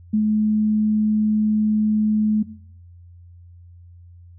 sine tone, 214 Hz, A3, 48 cents flat, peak -15 dBFS, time 0.13-2.43 s, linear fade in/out 10 ms, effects noise-tail reverb RT60 0.6 s tail -17 dB re dry + added 87 Hz sine -42 dBFS peak until 4.38 s

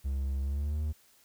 triangle tone with pitch glide, 67.9 to 76.22 Hz, C#2 to D#2, -35 to -35 cents, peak -27 dBFS, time 0.04-0.93 s, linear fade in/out 20 ms, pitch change +200 cents, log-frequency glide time 0.42-0.8 s, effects white hiss -63 dBFS RMS until 1.24 s

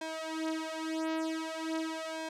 sawtooth tone with flanger, 320 Hz, D#4, 49 cents sharp, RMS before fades -36 dBFS, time 0.01-2.29 s, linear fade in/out 5 ms, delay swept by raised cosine 1.2 to 6.2 ms, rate 0.45 Hz, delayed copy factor +1, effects low-pass 8000 Hz 12 dB/octave

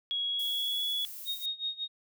sine tone with pitch glide, 3322 to 3388 Hz, G#7 to G#7, 0 to +34 cents, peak -29 dBFS, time 0.11-1.05 s, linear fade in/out 0 ms, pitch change +34 cents, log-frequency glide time 0.28-0.87 s
violet noise, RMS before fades -43 dBFS, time 0.39-1.46 s, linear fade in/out 5 ms
sine tone with tremolo, 3728 Hz, A#7, 1 cent flat, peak -29 dBFS, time 1.25-1.88 s, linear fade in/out 50 ms, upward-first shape sine, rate 5.4 Hz, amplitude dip 90%
effects none

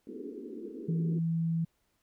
white band-pass noise, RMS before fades -42 dBFS, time 0.07-1.19 s, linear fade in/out 2 ms, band 210 to 450 Hz, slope 96 dB/octave
sine tone, 164.81 Hz, E3, in tune, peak -27 dBFS, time 0.88-1.65 s, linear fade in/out 10 ms
effects pink hiss -75 dBFS RMS until 2.02 s

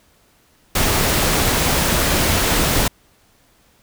pink noise, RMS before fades -17 dBFS, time 0.75-2.88 s, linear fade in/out 5 ms, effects pink hiss -56 dBFS RMS until 3.82 s

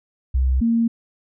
sine tone pair in turn, 64.7 / 230.6 Hz, C2 / A#3, -19 / -19 cents, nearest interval octave + minor seventh, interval 2200 cents, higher second, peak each -15 dBFS, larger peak neither, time 0.34-0.61 / 0.61-0.88 s, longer neither, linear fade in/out 10 ms, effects none

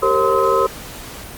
sine tone cluster, 390.2 / 460.4 / 539 / 1034 / 1280 Hz, G4 / A#4 / C#5 / C6 / D#6, -8 / -22 / -49 / -21 / +49 cents, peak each -19 dBFS, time 0.02-0.67 s, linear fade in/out 10 ms, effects pink hiss -34 dBFS RMS until 1.37 s + Opus 32 kbps

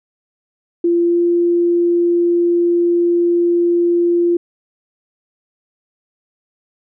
sine tone with pitch glide, 343.3 to 345.7 Hz, F4 to F4, -30 to -18 cents, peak -11 dBFS, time 0.84-4.37 s, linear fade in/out 5 ms, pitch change +12 cents, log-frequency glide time 1.05-1.19 s, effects none

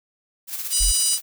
blue noise with tremolo, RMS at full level -28 dBFS, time 0.47-1.22 s, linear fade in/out 50 ms, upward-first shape square, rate 17 Hz, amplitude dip 45%
harmonic tone, 983 Hz, B5, 8 cents flat, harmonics 3 / 4 / 5 / 6 / 7 / 8 / 9 / 10, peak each -32 / -32 / -26 / -28 / -32 / -32 / -20 / -31 dBFS, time 0.7-1.19 s, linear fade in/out 50 ms
sine tone, 44.21 Hz, F1, 22 cents sharp, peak -19 dBFS, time 0.8-0.92 s, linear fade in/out 10 ms
effects none

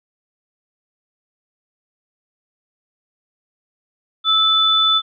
sine tone pair together, 1310 / 3497 Hz, E6 / A7, -11 / -11 cents, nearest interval octave + perfect fourth, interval 1700 cents, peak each -18 / -13 dBFS, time 4.24-5.02 s, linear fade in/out 50 ms, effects none

